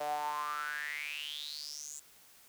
sawtooth tone with high-pass filter sweep, 148.3 Hz, D3, 17 cents sharp, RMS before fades -39 dBFS, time 0-2 s, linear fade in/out 10 ms, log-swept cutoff 640 to 7500 Hz, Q 9.8, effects white hiss -60 dBFS RMS until 2.48 s

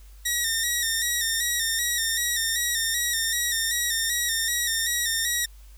10% pulse tone with vibrato, 1864.7 Hz, A#6, in tune, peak -14 dBFS, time 0.25-5.46 s, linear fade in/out 10 ms, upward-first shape square, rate 2.6 Hz, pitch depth 45 cents each way, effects added 50 Hz sine -44 dBFS peak until 5.77 s + white hiss -58 dBFS RMS until 5.77 s

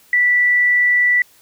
sine tone, 1965 Hz, B6, 9 cents flat, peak -11 dBFS, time 0.13-1.22 s, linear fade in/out 2 ms, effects white hiss -51 dBFS RMS until 1.41 s

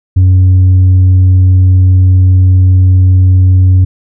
sine tone with tanh clipping, 92.5 Hz, F#2, in tune, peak -3 dBFS, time 0.16-3.85 s, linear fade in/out 10 ms, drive 2 dB, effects none

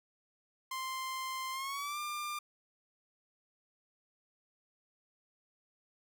sawtooth tone with pitch glide, 1046.5 to 1195.2 Hz, C6 to D6, 0 to +30 cents, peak -33 dBFS, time 0.71-2.39 s, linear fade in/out 5 ms, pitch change +230 cents, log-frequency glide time 1.52-1.99 s, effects none

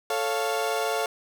30% pulse chord, A augmented, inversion none, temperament equal, 440 / 554.4 / 698.5 Hz, A4 / C#5 / E#5, 0 / 0 / 0 cents, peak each -26 / -28 / -26 dBFS, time 0.1-1.06 s, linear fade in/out 2 ms, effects none

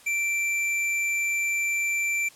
sine tone with tanh clipping, 2346 Hz, D7, 2 cents flat, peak -25 dBFS, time 0.06-2.29 s, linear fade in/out 10 ms, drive 16 dB, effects white hiss -52 dBFS RMS until 2.35 s + low-pass 11000 Hz 12 dB/octave

